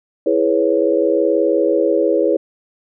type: chord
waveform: sine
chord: C# minor seventh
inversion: first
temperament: equal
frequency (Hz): 329.6 / 415.3 / 493.9 / 554.4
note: E4 / G#4 / B4 / C#5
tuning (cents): 0 / 0 / 0 / 0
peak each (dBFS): -18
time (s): 0.26-2.37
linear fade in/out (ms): 5
effects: none

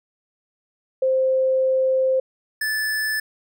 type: tone pair in turn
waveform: sine / square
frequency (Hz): 523.3 / 1743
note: C5 / A6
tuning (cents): 0 / -17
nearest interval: octave + major sixth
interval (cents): 2083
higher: second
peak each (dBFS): -16 / -22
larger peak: first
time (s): 1.02-2.2 / 2.61-3.2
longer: first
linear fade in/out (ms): 5
effects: none

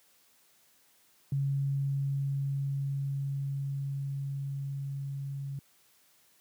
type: tone with level ramp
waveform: sine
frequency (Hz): 138.59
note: C#3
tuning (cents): 0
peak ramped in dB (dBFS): -26 to -34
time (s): 1.32-5.59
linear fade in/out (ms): 2
effects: white hiss -65 dBFS RMS until 6.4 s + high-pass 80 Hz 12 dB/octave

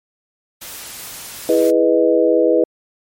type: noise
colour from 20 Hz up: white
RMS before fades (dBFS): -32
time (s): 0.61-1.71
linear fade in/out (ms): 10
type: chord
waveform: sine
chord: E major seventh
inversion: none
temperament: equal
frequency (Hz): 329.6 / 415.3 / 493.9 / 622.3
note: E4 / G#4 / B4 / D#5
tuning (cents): 0 / 0 / 0 / 0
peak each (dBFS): -16 / -18 / -14 / -18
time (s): 1.49-2.64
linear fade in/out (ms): 2
effects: MP3 64 kbps

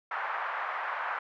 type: band-pass noise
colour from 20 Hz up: white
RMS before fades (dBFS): -34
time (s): 0.11-1.19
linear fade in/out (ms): 5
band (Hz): 740 to 1600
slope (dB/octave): 24
effects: none

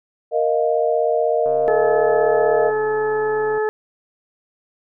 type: chord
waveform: sine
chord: Bb suspended fourth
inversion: none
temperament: equal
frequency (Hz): 466.2 / 622.3 / 698.5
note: Bb4 / Eb5 / F5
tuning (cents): 0 / 0 / 0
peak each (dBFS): -19 / -19 / -22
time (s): 0.31-2.72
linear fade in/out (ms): 50
type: click train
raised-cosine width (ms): 1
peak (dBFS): -24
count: 285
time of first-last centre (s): 1.46-3.579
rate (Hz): 134
type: harmonic tone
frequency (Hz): 430.2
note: A4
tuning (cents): -39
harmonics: 1 / 2 / 3 / 4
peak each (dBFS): -18 / -26 / -32 / -29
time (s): 1.68-3.69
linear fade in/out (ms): 0
effects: none

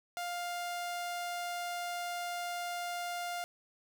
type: tone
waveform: sawtooth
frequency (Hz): 702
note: F5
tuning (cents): +9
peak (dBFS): -32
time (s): 0.17-3.44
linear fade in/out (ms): 0
effects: none

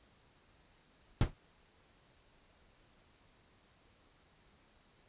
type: noise with exponential decay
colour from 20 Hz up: brown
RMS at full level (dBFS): -22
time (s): 1.21-1.34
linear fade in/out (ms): 2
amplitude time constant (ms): 27
effects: pink hiss -67 dBFS RMS until 5.08 s + resampled to 8000 Hz

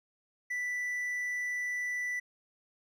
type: tone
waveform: triangle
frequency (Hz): 1975.5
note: B6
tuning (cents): 0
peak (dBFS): -30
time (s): 0.5-2.2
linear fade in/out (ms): 10
effects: none

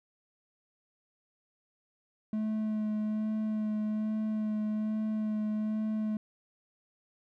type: tone with vibrato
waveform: triangle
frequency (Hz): 215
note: A3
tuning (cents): -40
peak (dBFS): -27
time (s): 2.33-6.17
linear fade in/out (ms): 2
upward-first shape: sine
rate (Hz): 1.2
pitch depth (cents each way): 14
effects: none

